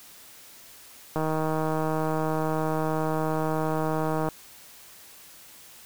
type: click train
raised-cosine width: 1 ms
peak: -14 dBFS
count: 492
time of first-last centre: 1.16-4.287 s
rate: 157 Hz
effects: white hiss -49 dBFS RMS until 5.85 s